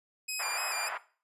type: tone with vibrato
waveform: 15% pulse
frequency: 2463 Hz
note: D#7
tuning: 18 cents flat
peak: -26 dBFS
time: 0.28-0.89 s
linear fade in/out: 10 ms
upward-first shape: square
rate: 3.4 Hz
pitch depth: 48 cents each way
type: band-pass noise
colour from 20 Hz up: pink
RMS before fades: -37 dBFS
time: 0.39-0.98 s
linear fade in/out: 10 ms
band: 750 to 2100 Hz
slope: 24 dB/octave
effects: noise-tail reverb RT60 0.4 s tail -17 dB re dry + resampled to 32000 Hz